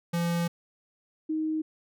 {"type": "tone pair in turn", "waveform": ["square", "sine"], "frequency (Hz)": [170.8, 313.4], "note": ["F3", "D#4"], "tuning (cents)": [-38, 13], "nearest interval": "major seventh", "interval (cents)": 1051, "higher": "second", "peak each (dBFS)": -26, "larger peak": "neither", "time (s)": [[0.13, 0.48], [1.29, 1.62]], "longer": "first", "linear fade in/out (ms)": 10, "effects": []}